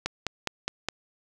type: click train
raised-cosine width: 0.2 ms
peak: -10 dBFS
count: 5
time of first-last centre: 0.06-0.886 s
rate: 4.84 Hz
effects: none